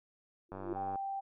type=tone with exponential growth; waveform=sine; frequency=344.8 Hz; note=F4; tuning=22 cents flat; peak=-31 dBFS; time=0.49-0.73 s; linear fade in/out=2 ms; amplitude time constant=52 ms
type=click train; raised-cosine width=1 ms; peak=-30 dBFS; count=43; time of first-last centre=0.52-0.957 s; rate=96.1 Hz
type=tone; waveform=sine; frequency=784 Hz; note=G5; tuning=in tune; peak=-35 dBFS; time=0.75-1.21 s; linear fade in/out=20 ms
effects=none